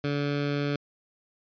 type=tone with notch filter; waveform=15% pulse; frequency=143.9 Hz; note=D3; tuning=35 cents flat; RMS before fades=-28 dBFS; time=0.04-0.76 s; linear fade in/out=2 ms; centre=820 Hz; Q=1.6; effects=resampled to 11025 Hz